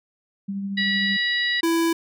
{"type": "tone with tremolo", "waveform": "sine", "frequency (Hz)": 197.6, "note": "G3", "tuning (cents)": 14, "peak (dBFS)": -24, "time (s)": [0.48, 1.17], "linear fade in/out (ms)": 10, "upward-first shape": "triangle", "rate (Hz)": 13, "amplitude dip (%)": 35}
{"type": "harmonic tone", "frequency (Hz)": 968, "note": "B5", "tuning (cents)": -35, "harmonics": [2, 3, 4, 5], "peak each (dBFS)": [-22, -32, -25, -34], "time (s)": [0.77, 1.61], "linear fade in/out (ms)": 10}
{"type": "tone", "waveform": "square", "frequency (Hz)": 332, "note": "E4", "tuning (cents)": 12, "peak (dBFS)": -19, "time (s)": [1.63, 1.93], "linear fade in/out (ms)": 5}
{"effects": []}